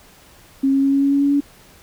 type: tone with pitch steps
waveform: sine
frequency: 270.9 / 272.8 / 274.7 / 276.6 / 278.5 / 280.5 / 282.4 / 284.4 Hz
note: C#4 / C#4 / C#4 / C#4 / C#4 / C#4 / C#4 / C#4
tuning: -40 / -28 / -16 / -4 / +8 / +21 / +32 / +45 cents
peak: -13 dBFS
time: 0.63-1.406 s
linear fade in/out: 10 ms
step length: 97 ms
effects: pink hiss -48 dBFS RMS until 1.82 s